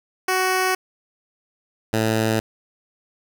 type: tone pair in turn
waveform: 10% pulse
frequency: 372.9 / 110.86 Hz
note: F#4 / A2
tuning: +14 / +13 cents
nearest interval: octave + major sixth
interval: 2101 cents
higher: first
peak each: -10 dBFS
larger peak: neither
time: 0.28-0.75 / 1.93-2.4 s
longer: neither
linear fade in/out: 5 ms
effects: none